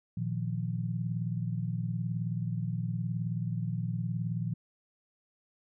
sine chord, Bb suspended fourth, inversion none, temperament equal, 116.54 / 155.56 / 174.61 Hz, Bb2 / Eb3 / F3, 0 / 0 / 0 cents, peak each -33 / -36 / -35 dBFS, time 0.17-4.54 s, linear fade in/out 5 ms, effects none

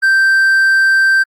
triangle tone, 1565 Hz, G6, 3 cents flat, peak -6 dBFS, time 0.02-1.24 s, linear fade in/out 20 ms, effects Opus 48 kbps

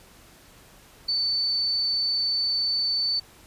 sine tone, 4517 Hz, C#8, 32 cents sharp, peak -22 dBFS, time 1.08-3.2 s, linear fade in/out 10 ms, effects pink hiss -52 dBFS RMS until 3.46 s + resampled to 32000 Hz

